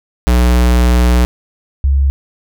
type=tone pair in turn; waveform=square / sine; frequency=60.8 / 68.68 Hz; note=B1 / C#2; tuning=-26 / -15 cents; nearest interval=major second; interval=211 cents; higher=second; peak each=-8 dBFS; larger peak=neither; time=0.27-1.25 / 1.84-2.1 s; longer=first; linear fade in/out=0 ms; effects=none